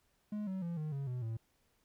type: tone with pitch steps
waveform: triangle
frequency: 210 / 189.26 / 170.57 / 153.73 / 138.55 / 124.87 / 112.54 Hz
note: G#3 / F#3 / F3 / D#3 / C#3 / B2 / A2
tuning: +19 / +39 / -41 / -21 / -1 / +20 / +40 cents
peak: -34 dBFS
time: 0.32-1.37 s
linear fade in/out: 5 ms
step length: 150 ms
effects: pink hiss -75 dBFS RMS until 1.84 s